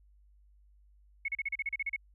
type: tone bursts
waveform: sine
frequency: 2196 Hz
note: C#7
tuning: 17 cents flat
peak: -30 dBFS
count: 11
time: 1.25-1.963 s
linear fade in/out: 5 ms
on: 33 ms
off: 35 ms
effects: added 50 Hz sine -59 dBFS peak until 2.14 s